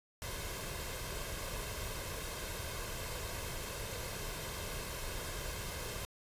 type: noise with comb filter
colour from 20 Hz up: pink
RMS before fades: -41 dBFS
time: 0.22-6.05 s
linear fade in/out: 0 ms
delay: 1.9 ms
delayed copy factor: +0.55
effects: resampled to 32000 Hz

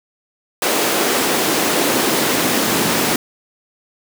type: noise with high-pass filter sweep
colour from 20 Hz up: pink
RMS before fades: -17 dBFS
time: 0.62-3.16 s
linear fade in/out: 2 ms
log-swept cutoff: 370 to 210 Hz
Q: 1.5
effects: none

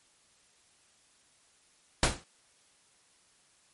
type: noise with exponential decay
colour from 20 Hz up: pink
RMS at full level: -20 dBFS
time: 2.03-2.24 s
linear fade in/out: 2 ms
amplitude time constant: 45 ms
effects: white hiss -65 dBFS RMS until 3.73 s + MP3 48 kbps

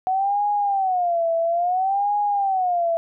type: tone with vibrato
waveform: sine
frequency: 740 Hz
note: F#5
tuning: in tune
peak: -18 dBFS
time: 0.07-2.97 s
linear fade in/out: 0 ms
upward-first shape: sine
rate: 0.59 Hz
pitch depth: 190 cents each way
effects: none

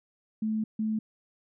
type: tone bursts at uneven times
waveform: sine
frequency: 217.7 Hz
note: A3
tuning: 18 cents flat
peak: -26 dBFS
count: 2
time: 0.42-0.64 / 0.79-0.99 s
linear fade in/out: 5 ms
effects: none

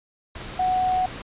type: tone in noise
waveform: sine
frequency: 740 Hz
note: F#5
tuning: in tune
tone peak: -19 dBFS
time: 0.59-1.06 s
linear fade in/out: 5 ms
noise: pink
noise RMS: -36 dBFS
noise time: 0.35-1.22 s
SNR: +14 dB
effects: resampled to 8000 Hz

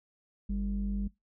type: tone pair together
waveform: sine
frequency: 50 / 200 Hz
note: G1 / G3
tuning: +35 / +35 cents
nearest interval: 2 octaves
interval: 2400 cents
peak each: -30 / -32 dBFS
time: 0.49-1.08 s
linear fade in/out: 10 ms
effects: noise-tail reverb RT60 0.2 s tail -23 dB re dry + tanh soft clip ceiling -24 dBFS

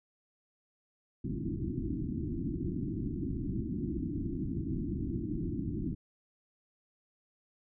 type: low-pass noise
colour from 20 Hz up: white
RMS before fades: -35 dBFS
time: 1.24-5.95 s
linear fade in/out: 10 ms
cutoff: 350 Hz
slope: 96 dB/octave
effects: none

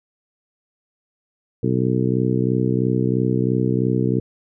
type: harmonic tone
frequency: 63 Hz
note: B1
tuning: 35 cents sharp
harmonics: 2 / 3 / 4 / 5 / 6 / 7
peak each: -21 / -23 / -24 / -25 / -26 / -26 dBFS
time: 1.63-4.2 s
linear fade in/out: 5 ms
effects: none

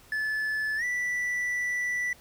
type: tone with pitch glide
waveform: triangle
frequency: 1733 to 1967.8 Hz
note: A6 to B6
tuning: -27 to -7 cents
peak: -25 dBFS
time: 0.12-2.13 s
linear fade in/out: 2 ms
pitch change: +220 cents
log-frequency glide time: 0.77-0.84 s
effects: pink hiss -55 dBFS RMS until 2.2 s

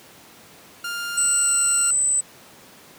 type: tone with pitch glide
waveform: sawtooth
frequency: 1402 to 1393.1 Hz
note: F6 to F6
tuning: +6 to -5 cents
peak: -23 dBFS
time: 0.84-1.91 s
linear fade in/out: 5 ms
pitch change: -11 cents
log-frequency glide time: 1.44-1.51 s
type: tone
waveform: sine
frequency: 8030 Hz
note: B8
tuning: 28 cents sharp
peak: -17 dBFS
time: 1.17-2.21 s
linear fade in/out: 10 ms
effects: pink hiss -47 dBFS RMS until 2.98 s + high-pass 150 Hz 12 dB/octave

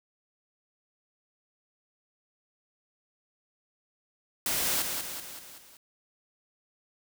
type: noise with echo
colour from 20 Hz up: white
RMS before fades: -29 dBFS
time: 4.46-4.82 s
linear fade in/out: 2 ms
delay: 190 ms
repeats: 5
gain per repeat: -5 dB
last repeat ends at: 5.77 s
effects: none

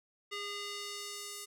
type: tone with band-pass filter sweep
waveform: square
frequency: 407.9 Hz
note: G#4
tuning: 31 cents flat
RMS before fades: -42 dBFS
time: 0.31-1.46 s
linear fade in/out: 20 ms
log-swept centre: 2900 to 8700 Hz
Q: 0.99
effects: none

